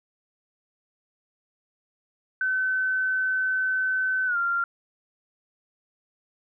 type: tone with pitch glide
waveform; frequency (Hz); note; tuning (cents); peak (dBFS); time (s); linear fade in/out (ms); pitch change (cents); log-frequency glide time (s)
sine; 1522 to 1387.6; F#6 to F6; +48 to -12; -22; 2.41-4.64; 2; -160; 4.26-4.37
effects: none